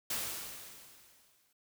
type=noise with exponential decay; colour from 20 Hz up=white; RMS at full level=-34 dBFS; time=0.1-1.53 s; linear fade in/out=5 ms; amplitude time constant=310 ms; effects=none